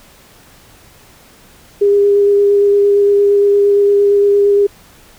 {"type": "tone with vibrato", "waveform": "sine", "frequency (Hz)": 404.6, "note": "G#4", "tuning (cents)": -45, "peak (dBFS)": -7, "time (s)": [1.81, 4.67], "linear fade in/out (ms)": 10, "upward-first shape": "square", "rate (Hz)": 8.7, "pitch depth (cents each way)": 8, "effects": ["pink hiss -44 dBFS RMS until 5.18 s"]}